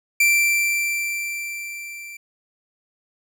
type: tone with level ramp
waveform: 45% pulse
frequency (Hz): 2349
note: D7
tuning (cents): 0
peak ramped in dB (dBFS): -13 to -35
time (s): 0.2-2.17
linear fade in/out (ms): 5
effects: none